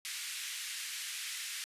pink band-pass noise, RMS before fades -41 dBFS, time 0.05-1.64 s, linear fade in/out 0 ms, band 1900 to 12000 Hz, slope 24 dB/octave, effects resampled to 32000 Hz

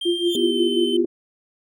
triangle tone with pitch glide, 3177 to 3072 Hz, G7 to G7, +23 to -36 cents, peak -24 dBFS, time 0.01-0.97 s, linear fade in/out 5 ms, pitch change -59 cents, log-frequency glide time 0.24-0.61 s
sine tone with tremolo, 347.6 Hz, F4, 8 cents flat, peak -15 dBFS, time 0.05-1.06 s, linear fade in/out 10 ms, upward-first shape triangle, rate 5.6 Hz, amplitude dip 95%
sawtooth tone with exponential growth, 3496 Hz, A7, 12 cents flat, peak -22 dBFS, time 0.2-0.36 s, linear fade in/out 1 ms, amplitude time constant 33 ms
sine chord, E minor, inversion second, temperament just, 247.2 / 329.6 / 395.6 Hz, B3 / E4 / G4, +2 / 0 / +16 cents, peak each -25 / -27 / -24 dBFS, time 0.35-1.05 s, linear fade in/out 2 ms
effects none

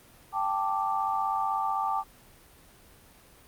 sine chord, G suspended second, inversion none, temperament equal, 784 / 880 / 1174.7 Hz, G5 / A5 / D6, 0 / 0 / 0 cents, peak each -30 dBFS, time 0.32-2.04 s, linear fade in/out 50 ms, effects pink hiss -55 dBFS RMS until 3.47 s + Opus 32 kbps

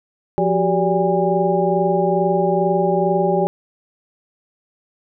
sine tone cluster, 174.5 / 374.9 / 397.2 / 579 / 813 Hz, F3 / F#4 / G4 / D5 / G#5, -1 / +23 / +23 / -25 / -37 cents, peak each -21 dBFS, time 0.38-3.47 s, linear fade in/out 0 ms, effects none

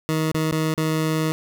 20% pulse tone with dropouts, 157.8 Hz, D#3, 25 cents sharp, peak -15 dBFS, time 0.09-1.32 s, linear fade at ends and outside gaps 0 ms, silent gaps 0.317-0.345 / 0.512-0.523 / 0.74-0.777 s, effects none

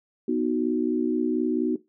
sine chord, B major, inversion none, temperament equal, 246.9 / 311.1 / 370 Hz, B3 / D#4 / F#4, 0 / 0 / 0 cents, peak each -26 dBFS, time 0.28-1.76 s, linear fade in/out 5 ms, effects noise-tail reverb RT60 0.2 s tail -17 dB re dry

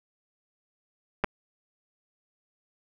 clicks, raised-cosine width 0.5 ms, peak -10 dBFS, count 2, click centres 1.239 / 1.244 s, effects none

